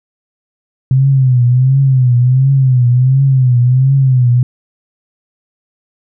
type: tone with vibrato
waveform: sine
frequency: 129.1 Hz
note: C3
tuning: 23 cents flat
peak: -6 dBFS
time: 0.91-4.43 s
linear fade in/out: 2 ms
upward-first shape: triangle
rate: 1.4 Hz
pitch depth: 120 cents each way
effects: none